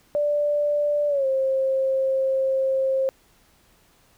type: tone with pitch glide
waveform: sine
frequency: 587 to 532.1 Hz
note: D5 to C5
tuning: -1 to +29 cents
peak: -19 dBFS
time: 0.15-3.09 s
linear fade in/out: 0 ms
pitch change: -170 cents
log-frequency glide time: 1.08-1.26 s
effects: pink hiss -59 dBFS RMS until 4.17 s